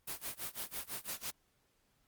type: noise with tremolo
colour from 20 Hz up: white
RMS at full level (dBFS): -39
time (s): 0.07-1.31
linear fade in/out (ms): 10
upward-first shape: sine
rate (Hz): 6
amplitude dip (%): 95
effects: pink hiss -75 dBFS RMS until 2.07 s + Opus 32 kbps